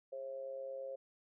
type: tone with amplitude modulation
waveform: sine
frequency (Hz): 537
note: C5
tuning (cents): +45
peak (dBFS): -38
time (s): 0.12-0.96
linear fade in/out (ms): 10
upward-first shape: sine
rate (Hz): 129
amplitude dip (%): 65
effects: none